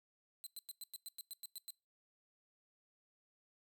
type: tone bursts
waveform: 10% pulse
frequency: 4057 Hz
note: B7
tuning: 46 cents sharp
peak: -38 dBFS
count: 11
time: 0.44-1.705 s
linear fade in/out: 0 ms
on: 25 ms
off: 99 ms
effects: noise-tail reverb RT60 0.3 s tail -24 dB re dry